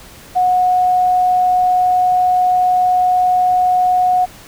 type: tone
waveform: sine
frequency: 730 Hz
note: F#5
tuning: 24 cents flat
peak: -10 dBFS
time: 0.35-4.26 s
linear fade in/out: 20 ms
effects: pink hiss -39 dBFS RMS until 4.47 s